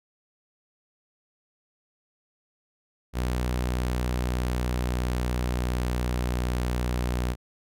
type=tone with pitch glide; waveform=sawtooth; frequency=61.74 to 61.21 Hz; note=B1 to B1; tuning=0 to -15 cents; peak=-21 dBFS; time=3.13-7.36 s; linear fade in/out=50 ms; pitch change=-15 cents; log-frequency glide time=3.68-6.73 s; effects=none